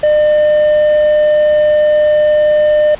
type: tone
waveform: triangle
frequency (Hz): 603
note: D5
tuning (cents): +46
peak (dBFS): -5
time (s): 0.03-2.95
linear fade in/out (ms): 5
effects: pink hiss -33 dBFS RMS until 2.99 s + resampled to 8000 Hz